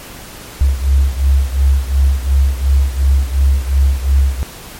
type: beating tone pair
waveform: sine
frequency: 67.1 / 69.9 Hz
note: C2 / C#2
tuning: +44 / +15 cents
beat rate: 2.8 Hz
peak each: -11 / -14 dBFS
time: 0.61-4.43 s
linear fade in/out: 0 ms
effects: pink hiss -33 dBFS RMS until 4.79 s + MP3 64 kbps